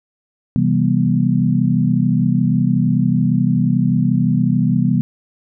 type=chord; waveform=sine; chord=C major seventh; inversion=none; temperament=equal with one note detuned; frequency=130.81 / 164.81 / 196 / 242.4 Hz; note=C3 / E3 / G3 / B3; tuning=0 / 0 / 0 / -32 cents; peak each=-18 dBFS; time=0.56-5.01 s; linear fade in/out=0 ms; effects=none